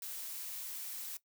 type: noise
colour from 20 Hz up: blue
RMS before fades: -43 dBFS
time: 0.02-1.17 s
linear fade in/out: 2 ms
effects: noise-tail reverb RT60 0.1 s tail -17 dB re dry

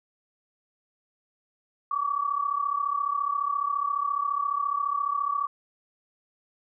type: tone pair together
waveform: sine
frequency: 1130 / 1164.5 Hz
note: C#6 / D6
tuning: +33 / -15 cents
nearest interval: minor second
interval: 52 cents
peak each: -27 / -28 dBFS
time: 1.91-5.47 s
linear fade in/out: 5 ms
effects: none

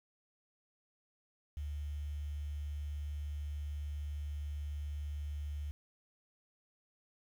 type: tone with quantisation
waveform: sine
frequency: 73.42 Hz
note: D2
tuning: in tune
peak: -37 dBFS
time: 1.57-5.71 s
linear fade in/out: 0 ms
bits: 10
effects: none

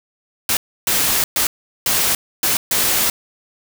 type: noise bursts at uneven times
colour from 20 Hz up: white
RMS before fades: -17 dBFS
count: 6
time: 0.49-0.57 / 0.87-1.24 / 1.36-1.47 / 1.86-2.15 / 2.43-2.57 / 2.71-3.1 s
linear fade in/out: 2 ms
effects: none

